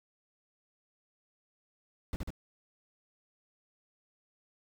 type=noise with echo; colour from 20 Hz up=brown; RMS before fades=-34 dBFS; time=2.13-2.16 s; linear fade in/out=0 ms; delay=72 ms; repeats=2; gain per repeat=-2 dB; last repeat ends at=2.304 s; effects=none